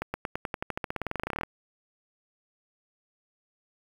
accelerating click train, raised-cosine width 0.5 ms, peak -15 dBFS, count 25, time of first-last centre 0.02-1.434 s, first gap 120 ms, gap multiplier 0.93, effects 7-bit

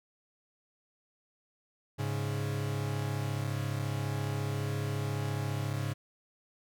45% pulse tone pair together, 103.91 / 138.4 Hz, G#2 / C#3, +1 / -2 cents, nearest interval perfect fourth, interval 497 cents, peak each -34 / -34 dBFS, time 1.98-5.94 s, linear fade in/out 20 ms, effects none

